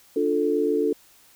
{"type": "chord", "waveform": "sine", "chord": "D minor", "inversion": "none", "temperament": "just", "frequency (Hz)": [293.7, 352.4, 440.5], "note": ["D4", "F4", "A4"], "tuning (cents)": [0, 16, 2], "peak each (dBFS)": [-25, -26, -22], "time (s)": [0.16, 0.93], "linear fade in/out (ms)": 5, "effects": ["white hiss -55 dBFS RMS until 1.35 s"]}